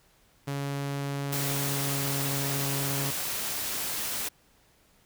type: tone with pitch glide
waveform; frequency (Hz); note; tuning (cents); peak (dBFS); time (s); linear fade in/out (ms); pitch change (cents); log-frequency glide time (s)
sawtooth; 140.4 to 138.95; C#3 to C#3; +22 to +4; -26; 0.47-3.11; 10; -18; 1.25-2.1
type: noise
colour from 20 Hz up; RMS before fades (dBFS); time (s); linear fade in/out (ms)
white; -32; 1.32-4.29; 10
effects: pink hiss -63 dBFS RMS until 5.05 s